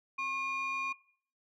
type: tone pair together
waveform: sine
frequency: 1081 / 2427 Hz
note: C#6 / D#7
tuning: -44 / -44 cents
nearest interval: octave + major second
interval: 1400 cents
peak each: -34 / -33 dBFS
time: 0.18-0.93 s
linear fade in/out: 10 ms
effects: noise-tail reverb RT60 0.5 s tail -18 dB re dry + tanh soft clip ceiling -29 dBFS